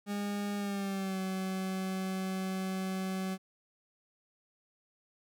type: tone with pitch glide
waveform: 40% pulse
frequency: 203.7 to 188.96 Hz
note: G#3 to F#3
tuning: -33 to +37 cents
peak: -32 dBFS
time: 0.06-3.38 s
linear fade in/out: 50 ms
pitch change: -130 cents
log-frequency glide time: 0.57-1.19 s
effects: none